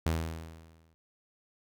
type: tone with exponential decay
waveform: sawtooth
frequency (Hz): 81.2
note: E2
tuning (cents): -26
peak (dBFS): -22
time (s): 0.06-0.94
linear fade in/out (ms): 0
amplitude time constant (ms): 190
effects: none